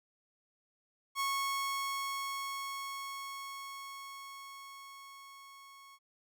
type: tone with level ramp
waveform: sawtooth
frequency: 1100 Hz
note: C#6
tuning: 14 cents flat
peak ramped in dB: -27 to -50 dBFS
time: 1.15-5.99 s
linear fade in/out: 50 ms
effects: none